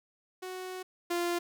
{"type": "tone pair in turn", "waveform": "sawtooth", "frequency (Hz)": [370, 347.1], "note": ["F#4", "F4"], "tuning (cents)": [0, -11], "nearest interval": "minor second", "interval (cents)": 111, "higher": "first", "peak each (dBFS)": [-34, -25], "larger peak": "second", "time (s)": [[0.42, 0.83], [1.1, 1.39]], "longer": "first", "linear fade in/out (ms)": 10, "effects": []}